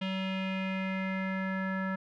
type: tone with low-pass filter sweep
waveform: square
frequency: 190 Hz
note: F#3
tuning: 46 cents sharp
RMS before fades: -33 dBFS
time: 0.01-1.96 s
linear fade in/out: 10 ms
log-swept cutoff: 3000 to 1600 Hz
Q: 4.3
effects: none